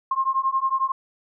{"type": "beating tone pair", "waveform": "sine", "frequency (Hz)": [1061, 1072], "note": ["C6", "C6"], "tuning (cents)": [24, 42], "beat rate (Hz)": 11, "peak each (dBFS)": -23, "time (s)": [0.11, 0.92], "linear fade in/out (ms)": 5, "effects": []}